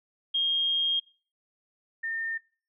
sine tone pair in turn, 3234 / 1815 Hz, G#7 / A#6, -47 / -47 cents, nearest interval minor seventh, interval 1000 cents, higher first, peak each -23 / -29 dBFS, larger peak first, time 0.34-1 / 2.03-2.38 s, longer first, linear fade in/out 10 ms, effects noise-tail reverb RT60 0.4 s tail -23 dB re dry

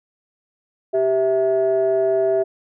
sine tone pair together, 389.9 / 655 Hz, G4 / E5, -9 / -11 cents, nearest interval major sixth, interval 898 cents, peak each -17 dBFS, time 0.93-2.44 s, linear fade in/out 20 ms, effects tanh soft clip ceiling -10 dBFS

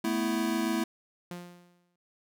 square chord, A suspended second, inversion none, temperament equal, 220 / 246.9 / 329.6 Hz, A3 / B3 / E4, 0 / 0 / 0 cents, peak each -32 / -34 / -31 dBFS, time 0.04-0.84 s, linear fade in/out 5 ms
sawtooth tone with exponential decay, 176 Hz, F3, 14 cents sharp, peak -32 dBFS, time 1.31-1.96 s, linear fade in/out 2 ms, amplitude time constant 140 ms
effects none

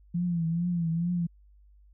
sine tone with vibrato, 170 Hz, F3, 46 cents flat, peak -25 dBFS, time 0.14-1.27 s, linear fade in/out 10 ms, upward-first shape triangle, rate 2.3 Hz, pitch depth 87 cents each way, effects added 50 Hz sine -54 dBFS peak until 1.93 s

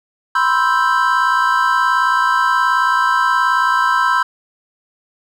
triangle chord, C major seventh, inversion third, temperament equal, 987.8 / 1046.5 / 1318.5 / 1568 Hz, B5 / C6 / E6 / G6, 0 / 0 / 0 / 0 cents, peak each -16 dBFS, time 0.35-4.23 s, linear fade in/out 5 ms, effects none

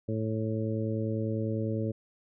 harmonic tone, 110 Hz, A2, in tune, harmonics 1 / 2 / 3 / 4 / 5, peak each -31 / -34 / -36 / -37 / -38 dBFS, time 0.08-1.92 s, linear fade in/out 10 ms, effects none

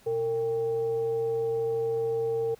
sine tone with frequency modulation, 456.5 Hz, A#4, 36 cents flat, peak -25 dBFS, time 0.06-2.55 s, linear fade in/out 10 ms, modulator 334 Hz, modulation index 0.32, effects pink hiss -58 dBFS RMS until 2.59 s

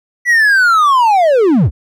triangle linear sweep, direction down, 1975.5 to 49 Hz, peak -5 dBFS, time 0.25-1.71 s, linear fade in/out 50 ms, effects none

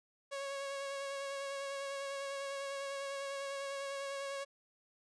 sawtooth tone with vibrato, 553 Hz, C#5, 4 cents flat, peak -35 dBFS, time 0.31-4.45 s, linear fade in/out 20 ms, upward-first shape sine, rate 10 Hz, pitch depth 18 cents each way, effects resampled to 22050 Hz

